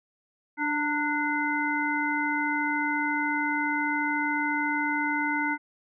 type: harmonic tone with a mistuned harmonic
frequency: 294.3 Hz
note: D4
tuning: 4 cents sharp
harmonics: 1 / 3 / 5 / 7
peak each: -30 / -30 / -30 / -30 dBFS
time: 0.57-5.58 s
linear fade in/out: 50 ms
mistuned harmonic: 3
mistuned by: +40 cents
effects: none